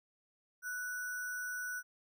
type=tone with sample-and-hold; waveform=sine; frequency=1480 Hz; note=F#6; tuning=in tune; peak=-37 dBFS; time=0.62-1.83 s; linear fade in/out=50 ms; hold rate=7350 Hz; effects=none